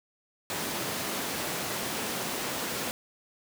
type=high-pass noise; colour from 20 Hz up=pink; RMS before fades=-33 dBFS; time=0.5-2.91 s; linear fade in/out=0 ms; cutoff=190 Hz; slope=12 dB/octave; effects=none